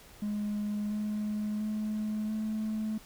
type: tone with pitch steps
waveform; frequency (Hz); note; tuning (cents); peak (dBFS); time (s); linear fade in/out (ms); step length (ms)
triangle; 208.3 / 211.1 / 213.9 / 216.8; G#3 / G#3 / A3 / A3; +5 / +29 / -49 / -25; -27; 0.22-2.98; 5; 690
effects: tanh soft clip ceiling -26 dBFS + pink hiss -54 dBFS RMS until 3.05 s